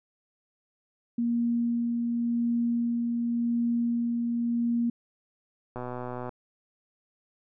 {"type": "tone with tremolo", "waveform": "sine", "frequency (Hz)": 235.8, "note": "A#3", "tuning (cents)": 20, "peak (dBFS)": -23, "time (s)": [1.18, 4.9], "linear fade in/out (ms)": 5, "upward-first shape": "sine", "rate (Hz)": 0.9, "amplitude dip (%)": 25}
{"type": "click train", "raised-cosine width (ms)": 1, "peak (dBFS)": -22, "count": 67, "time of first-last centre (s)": [5.76, 6.292], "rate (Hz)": 124}
{"effects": []}